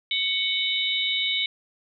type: tone cluster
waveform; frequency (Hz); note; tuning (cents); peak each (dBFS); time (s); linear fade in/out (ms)
sine; 2223 / 3012 / 3632 / 3838; C#7 / F#7 / A#7 / A#7; +4 / +30 / -46 / +50; -28; 0.11-1.46; 2
effects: none